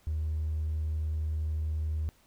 sine tone with hard clipping, 77.8 Hz, D#2, in tune, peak -29 dBFS, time 0.07-2.09 s, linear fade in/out 0 ms, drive 1 dB, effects pink hiss -64 dBFS RMS until 2.26 s

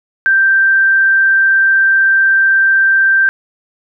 sine tone, 1569 Hz, G6, 1 cent sharp, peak -7 dBFS, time 0.26-3.29 s, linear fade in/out 0 ms, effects none

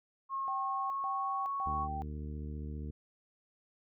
sine tone with pitch glide, 1082 to 1108.6 Hz, C#6 to C#6, -42 to 0 cents, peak -33 dBFS, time 0.29-1.88 s, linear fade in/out 50 ms, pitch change +42 cents, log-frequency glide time 0.5-1.41 s
sine tone bursts, 779 Hz, G5, 11 cents flat, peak -37 dBFS, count 3, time 0.48-2.02 s, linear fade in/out 0 ms, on 420 ms, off 140 ms
harmonic tone, 75 Hz, D2, 37 cents sharp, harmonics 1 / 2 / 3 / 4 / 5 / 6, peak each -39 / -45 / -47 / -51 / -55 / -55 dBFS, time 1.66-2.91 s, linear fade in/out 5 ms
effects none

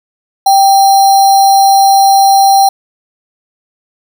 sine tone with sample-and-hold, 784 Hz, G5, in tune, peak -3 dBFS, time 0.46-2.69 s, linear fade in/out 5 ms, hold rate 4900 Hz, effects none

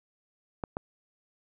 clicks, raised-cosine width 1 ms, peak -18 dBFS, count 2, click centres 0.638 / 0.769 s, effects none

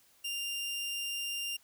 sawtooth tone, 2794 Hz, F7, in tune, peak -31 dBFS, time 0.24-1.57 s, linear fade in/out 10 ms, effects white hiss -65 dBFS RMS until 1.63 s

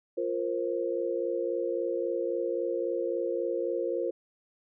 sine chord, F suspended fourth, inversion none, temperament equal with one note detuned, 349.2 / 466.2 / 529.9 Hz, F4 / Bb4 / C5, 0 / 0 / +22 cents, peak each -32 dBFS, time 0.17-4.11 s, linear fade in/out 10 ms, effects none

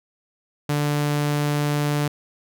sawtooth tone, 146.83 Hz, D3, in tune, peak -16 dBFS, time 0.69-2.08 s, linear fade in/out 5 ms, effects none

